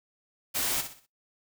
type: noise with echo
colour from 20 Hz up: white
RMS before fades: -29 dBFS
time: 0.54-0.82 s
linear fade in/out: 20 ms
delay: 62 ms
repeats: 4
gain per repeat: -9 dB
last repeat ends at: 1.068 s
effects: noise-tail reverb RT60 0.2 s tail -23 dB re dry